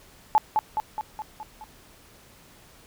sine tone with echo, 861 Hz, A5, 38 cents flat, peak -14 dBFS, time 0.35-0.38 s, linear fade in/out 0 ms, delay 210 ms, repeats 6, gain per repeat -4 dB, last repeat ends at 1.64 s, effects pink hiss -53 dBFS RMS until 2.86 s

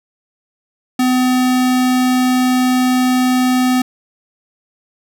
square tone, 253.4 Hz, B3, 45 cents sharp, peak -12 dBFS, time 0.99-3.82 s, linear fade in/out 5 ms, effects none

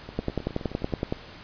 two click trains, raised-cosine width 2 ms, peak -12 / -24 dBFS, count 11 / 9, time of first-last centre 0.19-1.125 / 0.09-0.925 s, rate 10.7 / 9.58 Hz, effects pink hiss -45 dBFS RMS until 1.43 s + resampled to 11025 Hz

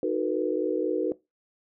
sine chord, B dominant seventh, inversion first, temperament equal with one note detuned, 311.1 / 370 / 449.8 / 493.9 Hz, D#4 / F#4 / A4 / B4, 0 / 0 / +38 / 0 cents, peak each -30 / -28 / -29 / -29 dBFS, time 0.03-1.12 s, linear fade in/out 2 ms, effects noise-tail reverb RT60 0.2 s tail -18 dB re dry

